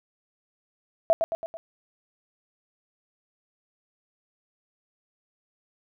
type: tone with echo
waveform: sine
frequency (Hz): 659.3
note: E5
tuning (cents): 0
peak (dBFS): -15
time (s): 1.1-1.13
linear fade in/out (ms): 0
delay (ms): 110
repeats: 4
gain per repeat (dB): -5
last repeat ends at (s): 1.57
effects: none